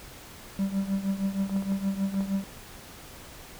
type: tone with tremolo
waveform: triangle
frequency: 195.2 Hz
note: G3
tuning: 7 cents flat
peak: -20 dBFS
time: 0.59-2.44 s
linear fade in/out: 0 ms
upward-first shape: triangle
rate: 6.4 Hz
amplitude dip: 85%
type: clicks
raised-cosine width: 1 ms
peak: -27 dBFS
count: 6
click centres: 1.496 / 1.564 / 1.624 / 1.72 / 2.143 / 2.207 s
effects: pink hiss -46 dBFS RMS until 3.59 s